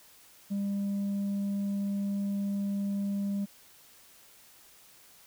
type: tone with tanh clipping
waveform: triangle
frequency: 200 Hz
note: G3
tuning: 35 cents sharp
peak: -29 dBFS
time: 0.5-3.46 s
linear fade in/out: 20 ms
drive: 7 dB
effects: white hiss -57 dBFS RMS until 5.26 s

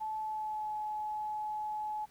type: tone with pitch glide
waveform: sine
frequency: 867 to 851.6 Hz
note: A5 to G#5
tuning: -26 to +43 cents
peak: -34 dBFS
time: 0-2.06 s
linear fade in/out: 20 ms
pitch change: -31 cents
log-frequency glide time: 0.18-0.74 s
effects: pink hiss -64 dBFS RMS until 2.1 s

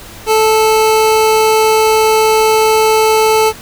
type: tone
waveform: 25% pulse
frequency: 437.6 Hz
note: A4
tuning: 9 cents flat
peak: -4 dBFS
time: 0.26-3.53 s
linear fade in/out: 50 ms
effects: pink hiss -33 dBFS RMS until 3.61 s

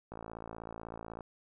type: click train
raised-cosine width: 1 ms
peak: -29 dBFS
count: 62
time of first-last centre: 0.12-1.207 s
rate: 56.1 Hz
effects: none

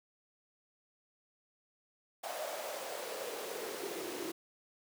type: noise with high-pass filter sweep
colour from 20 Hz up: pink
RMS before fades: -41 dBFS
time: 2.23-4.32 s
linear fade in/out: 10 ms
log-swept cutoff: 680 to 330 Hz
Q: 4.6
effects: none

